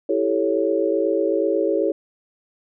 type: chord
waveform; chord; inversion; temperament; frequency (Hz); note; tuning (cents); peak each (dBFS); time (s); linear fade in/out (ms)
sine; A dominant seventh; second; equal; 329.6 / 392 / 440 / 554.4; E4 / G4 / A4 / C#5; 0 / 0 / 0 / 0; -23; 0.09-1.92; 5
effects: none